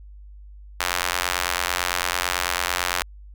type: tone with high-pass filter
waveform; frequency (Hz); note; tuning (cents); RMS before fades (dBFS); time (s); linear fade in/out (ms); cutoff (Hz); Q
sawtooth; 89; F2; +33; -25; 0.8-3.02; 0; 1200; 0.83
effects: added 50 Hz sine -40 dBFS peak until 3.34 s